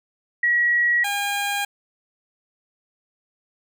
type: tone pair in turn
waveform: sine / 15% pulse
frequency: 1916 / 809.1 Hz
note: A#6 / G#5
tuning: +47 / -45 cents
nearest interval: octave + minor third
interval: 1492 cents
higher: first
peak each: -16 dBFS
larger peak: neither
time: 0.43-1.04 / 1.04-1.65 s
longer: neither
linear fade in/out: 5 ms
effects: none